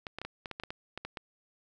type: clicks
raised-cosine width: 0.3 ms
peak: -22 dBFS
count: 12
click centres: 0.068 / 0.186 / 0.216 / 0.25 / 0.458 / 0.513 / 0.599 / 0.636 / 0.705 / 0.976 / 1.05 / 1.172 s
effects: none